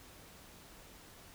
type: silence
effects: pink hiss -56 dBFS RMS until 1.34 s